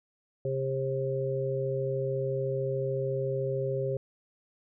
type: harmonic tone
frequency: 133.7 Hz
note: C3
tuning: 38 cents sharp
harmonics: 1 / 3 / 4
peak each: -32 / -32 / -32 dBFS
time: 0.45-3.97 s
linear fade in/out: 2 ms
effects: none